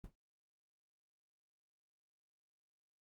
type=noise with exponential decay; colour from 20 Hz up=brown; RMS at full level=-45 dBFS; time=0.04-0.15 s; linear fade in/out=2 ms; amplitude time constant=23 ms; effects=noise-tail reverb RT60 0.1 s tail -21 dB re dry + Opus 32 kbps